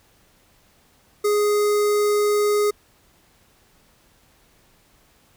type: tone with notch filter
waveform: square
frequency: 415.3 Hz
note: G#4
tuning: in tune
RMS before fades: -19 dBFS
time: 1.24-2.71 s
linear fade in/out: 10 ms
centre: 2900 Hz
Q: 1.3
effects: pink hiss -58 dBFS RMS until 5.36 s